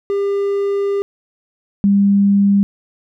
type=tone pair in turn; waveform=triangle / sine; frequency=399.9 / 199.95 Hz; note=G4 / G3; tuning=+35 / +35 cents; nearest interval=octave; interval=1200 cents; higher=first; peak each=-13 / -9 dBFS; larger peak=second; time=0.1-1.02 / 1.84-2.63 s; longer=first; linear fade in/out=0 ms; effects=none